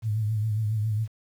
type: tone with vibrato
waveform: sine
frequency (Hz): 108.1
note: A2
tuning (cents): -30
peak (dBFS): -23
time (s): 0.02-1.08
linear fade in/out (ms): 50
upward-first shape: triangle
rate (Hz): 7.3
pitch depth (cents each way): 75
effects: 9-bit